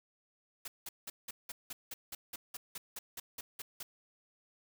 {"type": "noise bursts", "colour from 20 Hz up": "white", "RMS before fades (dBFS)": -43, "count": 16, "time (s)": [0.65, 3.83], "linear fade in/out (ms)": 5, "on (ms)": 30, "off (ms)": 180, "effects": []}